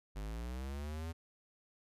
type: linear sweep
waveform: square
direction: up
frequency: 48.94 to 83.8 Hz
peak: -40 dBFS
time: 0.15-1.13 s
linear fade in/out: 20 ms
effects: resampled to 32000 Hz